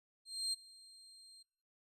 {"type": "tone with ADSR envelope", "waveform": "35% pulse", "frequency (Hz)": 4188, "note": "C8", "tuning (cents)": 1, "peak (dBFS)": -32, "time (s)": [0.25, 1.43], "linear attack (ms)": 280, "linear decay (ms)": 19, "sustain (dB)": -23, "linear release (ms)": 11, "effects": ["noise-tail reverb RT60 0.6 s tail -25 dB re dry", "resampled to 32000 Hz"]}